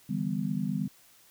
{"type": "chord", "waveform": "sine", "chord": "E minor seventh", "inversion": "third", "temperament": "just", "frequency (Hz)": [148.33, 164.81, 197.78, 247.2], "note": ["D3", "E3", "G3", "B3"], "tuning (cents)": [18, 0, 16, 2], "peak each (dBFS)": [-35, -35, -31, -34], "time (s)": [0.09, 0.88], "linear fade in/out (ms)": 10, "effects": ["white hiss -59 dBFS RMS until 1.3 s"]}